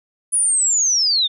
sine linear sweep, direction down, 9956 to 3520 Hz, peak -14 dBFS, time 0.32-1.28 s, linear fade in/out 20 ms, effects none

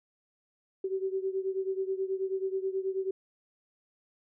sine beating tone pair, 380 / 389.3 Hz, F#4 / G4, +46 / -12 cents, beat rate 9.3 Hz, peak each -31 / -34 dBFS, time 0.84-3.11 s, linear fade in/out 5 ms, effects none

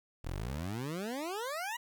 20% pulse exponential sweep, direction up, 37.63 to 987.8 Hz, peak -31 dBFS, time 0.24-1.77 s, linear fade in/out 10 ms, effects 11-bit

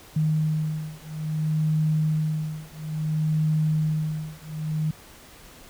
sine beating tone pair, 155 / 155.59 Hz, D#3 / D#3, -6 / 0 cents, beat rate 0.59 Hz, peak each -25 dBFS, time 0.16-4.91 s, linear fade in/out 5 ms, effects pink hiss -48 dBFS RMS until 5.69 s

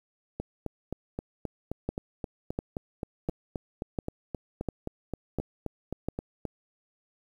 two click trains, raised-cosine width 2 ms, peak -19 / -16 dBFS, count 24 / 7, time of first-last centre 0.4-6.453 / 1.89-6.086 s, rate 3.8 / 1.43 Hz, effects 9-bit

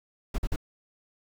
brown noise bursts, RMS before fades -27 dBFS, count 3, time 0.34-0.561 s, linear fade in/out 5 ms, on 43 ms, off 46 ms, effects none

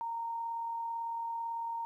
sine tone with amplitude modulation, 924 Hz, A#5, 16 cents flat, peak -33 dBFS, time 0.01-1.85 s, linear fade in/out 0 ms, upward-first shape sine, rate 38 Hz, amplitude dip 25%, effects 12-bit

